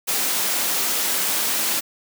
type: high-pass noise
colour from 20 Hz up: white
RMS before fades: -22 dBFS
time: 0.07-1.81 s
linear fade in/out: 20 ms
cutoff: 180 Hz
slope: 24 dB/octave
effects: none